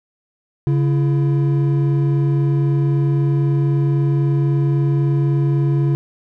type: tone pair together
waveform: triangle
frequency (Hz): 140.1 / 336.5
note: C#3 / E4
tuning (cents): +19 / +36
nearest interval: octave + minor third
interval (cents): 1517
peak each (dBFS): -12 / -21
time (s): 0.67-5.95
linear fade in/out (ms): 0
effects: none